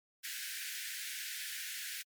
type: high-pass noise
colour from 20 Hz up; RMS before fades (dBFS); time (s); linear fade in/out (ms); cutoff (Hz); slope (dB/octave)
pink; -42; 0.23-2.03; 20; 1500; 96
effects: MP3 96 kbps